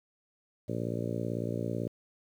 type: harmonic tone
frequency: 58 Hz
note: A#1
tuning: 8 cents flat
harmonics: 2 / 3 / 4 / 5 / 6 / 7 / 8 / 9 / 10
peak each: -36 / -38 / -39 / -40 / -41 / -41 / -42 / -43 / -43 dBFS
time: 0.68-1.88 s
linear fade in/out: 10 ms
effects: 10-bit